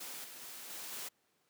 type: noise with level steps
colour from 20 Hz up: white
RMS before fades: -45 / -50 / -48 / -45 / -43 dBFS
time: 0-1.09 s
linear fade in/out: 10 ms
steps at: 0.24 / 0.41 / 0.7 / 0.92 s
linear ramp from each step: 5 ms
effects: pink hiss -75 dBFS RMS until 1.49 s + high-pass 200 Hz 12 dB/octave